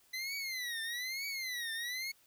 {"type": "tone with vibrato", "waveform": "25% pulse", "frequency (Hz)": 2015, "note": "B6", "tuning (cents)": 34, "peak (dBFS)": -33, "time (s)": [0.13, 2.12], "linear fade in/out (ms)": 10, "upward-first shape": "triangle", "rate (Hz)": 1.1, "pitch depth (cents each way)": 210, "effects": ["white hiss -67 dBFS RMS until 2.26 s"]}